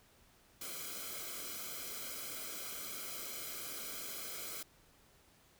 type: noise with comb filter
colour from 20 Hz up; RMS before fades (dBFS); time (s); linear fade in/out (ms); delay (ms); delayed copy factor
white; -44; 0.61-4.63; 5; 1.1; -0.85
effects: pink hiss -66 dBFS RMS until 5.59 s